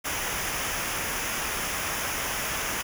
pink noise with comb filter, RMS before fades -30 dBFS, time 0.04-2.83 s, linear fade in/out 20 ms, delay 0.24 ms, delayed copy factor -0.65, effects none

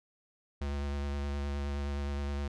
square tone with vibrato, 71 Hz, C#2, 42 cents sharp, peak -33 dBFS, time 0.61-2.48 s, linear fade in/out 5 ms, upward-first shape sine, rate 9.6 Hz, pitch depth 20 cents each way, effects low-pass 6000 Hz 12 dB/octave

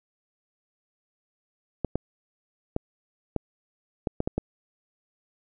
clicks, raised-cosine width 2 ms, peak -12 dBFS, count 8, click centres 1.847 / 1.956 / 2.764 / 3.363 / 4.072 / 4.204 / 4.275 / 4.38 s, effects none

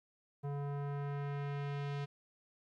square tone with low-pass filter sweep, 142.4 Hz, C#3, 47 cents sharp, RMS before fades -39 dBFS, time 0.43-2.06 s, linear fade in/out 20 ms, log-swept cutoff 880 to 3800 Hz, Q 1, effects 13-bit

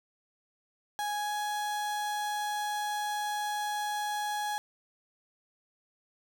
35% pulse tone with pitch glide, 830 to 835.3 Hz, G#5 to G#5, -1 to +10 cents, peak -29 dBFS, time 0.99-4.58 s, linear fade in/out 0 ms, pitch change +11 cents, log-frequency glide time 1.13-1.34 s, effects none

